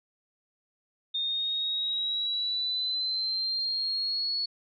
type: exponential sweep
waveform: sine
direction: up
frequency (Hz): 3657 to 4400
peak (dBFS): -27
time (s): 1.14-4.46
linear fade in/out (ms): 10
effects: none